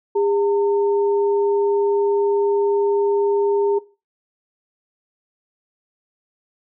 sine tone pair together, 404.5 / 908 Hz, G#4 / A#5, -46 / -46 cents, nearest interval octave + major second, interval 1400 cents, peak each -16 / -25 dBFS, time 0.15-3.79 s, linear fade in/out 10 ms, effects noise-tail reverb RT60 0.3 s tail -18 dB re dry

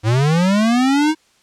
square linear sweep, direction up, 103.83 to 318.8 Hz, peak -13 dBFS, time 0.03-1.15 s, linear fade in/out 50 ms, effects white hiss -56 dBFS RMS until 1.42 s + low-pass 7000 Hz 12 dB/octave

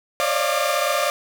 sawtooth tone cluster, 546 / 583 / 607 / 692 / 1199 Hz, C#5 / D5 / D#5 / F5 / D6, -26 / -13 / -43 / -16 / +36 cents, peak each -22 dBFS, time 0.2-1.1 s, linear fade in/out 0 ms, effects none

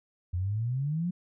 sine exponential sweep, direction up, 85.7 to 183.2 Hz, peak -27 dBFS, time 0.33-1.11 s, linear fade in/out 10 ms, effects none

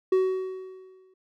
triangle tone with exponential decay, 375.3 Hz, F#4, 25 cents sharp, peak -15 dBFS, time 0.12-1.14 s, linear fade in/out 5 ms, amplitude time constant 220 ms, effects none

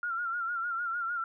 sine tone with vibrato, 1390 Hz, F6, 9 cents flat, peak -30 dBFS, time 0.03-1.24 s, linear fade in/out 2 ms, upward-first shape sine, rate 6.6 Hz, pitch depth 69 cents each way, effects none

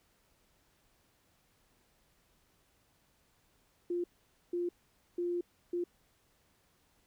sine tone bursts at uneven times, 349.9 Hz, F4, 3 cents sharp, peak -31 dBFS, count 4, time 3.9-4.04 / 4.53-4.69 / 5.18-5.41 / 5.73-5.84 s, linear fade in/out 5 ms, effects pink hiss -71 dBFS RMS until 7.06 s

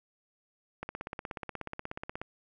click train, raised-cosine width 0.5 ms, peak -22 dBFS, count 24, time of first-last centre 0.83-2.216 s, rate 16.6 Hz, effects none

